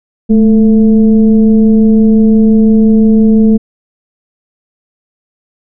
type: tone with frequency modulation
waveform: sine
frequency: 217.1 Hz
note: A3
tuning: 23 cents flat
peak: -3 dBFS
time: 0.29-3.58 s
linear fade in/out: 20 ms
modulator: 230 Hz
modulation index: 0.56
effects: none